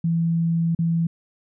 sine tone with dropouts, 166.5 Hz, E3, 18 cents sharp, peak -18 dBFS, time 0.04-1.07 s, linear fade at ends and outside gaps 5 ms, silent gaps 0.75-0.789 s, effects none

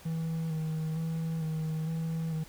triangle tone with vibrato, 160.3 Hz, E3, 48 cents flat, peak -28 dBFS, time 0.05-2.44 s, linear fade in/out 10 ms, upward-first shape square, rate 1.1 Hz, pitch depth 25 cents each way, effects pink hiss -53 dBFS RMS until 2.48 s

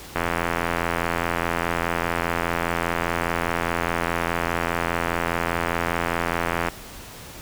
click train, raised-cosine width 0.5 ms, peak -7 dBFS, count 555, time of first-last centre 0.16-6.685 s, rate 84.9 Hz, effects pink hiss -40 dBFS RMS until 7.41 s

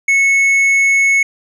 sine tone with tanh clipping, 2200 Hz, C#7, 14 cents flat, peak -10 dBFS, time 0.08-1.23 s, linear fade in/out 5 ms, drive 6 dB, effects none

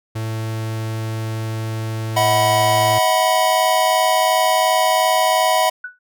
45% pulse tone, 110.9 Hz, A2, 14 cents sharp, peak -22 dBFS, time 0.15-2.99 s, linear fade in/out 10 ms
square chord, B major, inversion first, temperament equal with one note detuned, 637.2 / 740 / 987.8 Hz, D#5 / F#5 / B5, +41 / 0 / 0 cents, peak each -19 dBFS, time 2.16-5.7 s, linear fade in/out 10 ms
sine tone with exponential decay, 1480 Hz, F#6, in tune, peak -23 dBFS, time 5.84-5.99 s, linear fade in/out 5 ms, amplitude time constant 31 ms
effects none

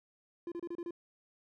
triangle tone bursts, 344 Hz, F4, 26 cents flat, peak -35 dBFS, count 6, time 0.47-0.908 s, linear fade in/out 2 ms, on 48 ms, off 30 ms, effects none

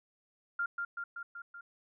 sine tone with echo, 1396.9 Hz, F6, in tune, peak -30 dBFS, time 0.59-0.66 s, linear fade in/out 5 ms, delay 190 ms, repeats 5, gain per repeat -3 dB, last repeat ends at 1.61 s, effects none

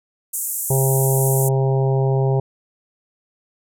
white band-pass noise, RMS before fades -25 dBFS, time 0.33-1.49 s, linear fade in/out 10 ms, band 7100 to 14000 Hz, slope 48 dB/octave
harmonic tone, 133.9 Hz, C3, 40 cents sharp, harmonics 1 / 3 / 4 / 5 / 6 / 7, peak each -16 / -22 / -28 / -30 / -30 / -34 dBFS, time 0.7-2.4 s, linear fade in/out 5 ms
effects none

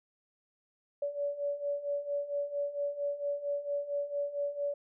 sine beating tone pair, 570 / 574.4 Hz, C#5 / D5, +48 / -39 cents, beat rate 4.4 Hz, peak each -37 / -33 dBFS, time 1.02-4.74 s, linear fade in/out 5 ms, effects none

